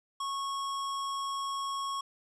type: tone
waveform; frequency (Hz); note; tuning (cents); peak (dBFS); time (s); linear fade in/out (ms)
square; 1100; C#6; -14; -33; 0.2-2.01; 5
effects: resampled to 22050 Hz + 10-bit